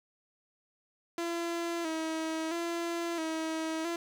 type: tone with vibrato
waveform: sawtooth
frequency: 329.6 Hz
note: E4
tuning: in tune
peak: -28 dBFS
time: 1.18-3.96 s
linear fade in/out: 2 ms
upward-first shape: square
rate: 0.75 Hz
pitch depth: 50 cents each way
effects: low-pass 9000 Hz 12 dB/octave + 9-bit